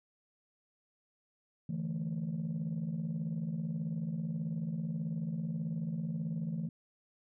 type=chord; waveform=sine; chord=D suspended second; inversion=none; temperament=just; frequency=146.83 / 165.19 / 220.2 Hz; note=D3 / E3 / A3; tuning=0 / +4 / +2 cents; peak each=-40 / -34 / -38 dBFS; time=1.69-6.69 s; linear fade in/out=5 ms; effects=tanh soft clip ceiling -29 dBFS